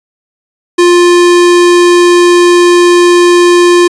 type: tone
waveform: square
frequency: 350.9 Hz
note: F4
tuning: 8 cents sharp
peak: -3 dBFS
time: 0.78-3.88 s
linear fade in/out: 10 ms
effects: resampled to 22050 Hz